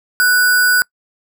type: tone with sample-and-hold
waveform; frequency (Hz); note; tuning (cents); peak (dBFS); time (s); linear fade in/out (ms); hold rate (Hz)
sine; 1480; F#6; 0; -9; 0.2-0.82; 0; 6300
effects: noise-tail reverb RT60 0.1 s tail -26 dB re dry